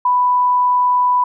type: tone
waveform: sine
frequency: 991 Hz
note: B5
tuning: 6 cents sharp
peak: -11 dBFS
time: 0.05-1.24 s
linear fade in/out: 5 ms
effects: none